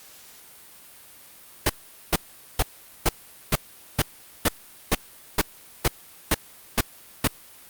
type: noise bursts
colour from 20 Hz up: pink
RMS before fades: -19 dBFS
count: 13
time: 1.66-7.275 s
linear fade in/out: 5 ms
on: 35 ms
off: 430 ms
effects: white hiss -48 dBFS RMS until 7.69 s + Opus 48 kbps